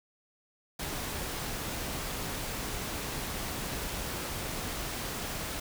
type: noise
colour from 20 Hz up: pink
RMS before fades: -36 dBFS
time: 0.79-5.6 s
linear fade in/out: 5 ms
effects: none